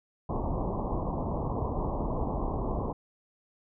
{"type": "low-pass noise", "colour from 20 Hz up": "pink", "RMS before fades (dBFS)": -31, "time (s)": [0.29, 2.93], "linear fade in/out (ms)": 5, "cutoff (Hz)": 1100, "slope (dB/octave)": 96, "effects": []}